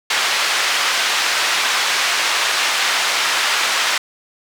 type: band-pass noise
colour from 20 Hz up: pink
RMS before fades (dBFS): -18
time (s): 0.1-3.98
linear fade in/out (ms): 5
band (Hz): 1200 to 5500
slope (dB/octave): 12
effects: none